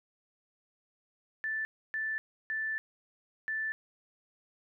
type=tone bursts at uneven times; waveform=sine; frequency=1760 Hz; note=A6; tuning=in tune; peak=-31 dBFS; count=4; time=1.44-1.65 / 1.94-2.18 / 2.5-2.78 / 3.48-3.72 s; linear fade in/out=0 ms; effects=none